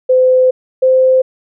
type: tone pair in turn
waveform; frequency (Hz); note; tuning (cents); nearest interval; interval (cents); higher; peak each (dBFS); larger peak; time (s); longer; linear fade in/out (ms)
sine; 512 / 518.5; C5 / C5; -38 / -16; unison; 22; second; -6; neither; 0.09-0.51 / 0.82-1.22; first; 10
effects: none